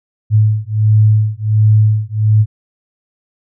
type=beating tone pair; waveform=sine; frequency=106.8 / 108.2 Hz; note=G#2 / A2; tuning=+49 / -29 cents; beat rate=1.4 Hz; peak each=-11 dBFS; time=0.3-2.46 s; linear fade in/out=50 ms; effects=none